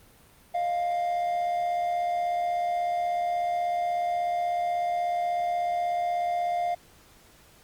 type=tone pair together; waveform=triangle; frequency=624.6 / 701 Hz; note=D#5 / F5; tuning=+7 / +6 cents; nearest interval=major second; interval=199 cents; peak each=-34 / -23 dBFS; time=0.54-6.75 s; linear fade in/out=10 ms; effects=pink hiss -56 dBFS RMS until 7.63 s + Opus 32 kbps